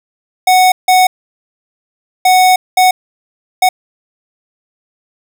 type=tone bursts at uneven times; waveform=square; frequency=740 Hz; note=F#5; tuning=in tune; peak=-6 dBFS; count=5; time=0.47-0.72 / 0.88-1.07 / 2.25-2.56 / 2.77-2.91 / 3.62-3.69 s; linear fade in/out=5 ms; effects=none